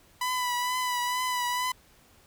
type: tone with vibrato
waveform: sawtooth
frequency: 993 Hz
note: B5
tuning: 9 cents sharp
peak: -23 dBFS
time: 0.21-1.72 s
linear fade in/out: 5 ms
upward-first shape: triangle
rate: 2.2 Hz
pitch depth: 37 cents each way
effects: pink hiss -59 dBFS RMS until 2.26 s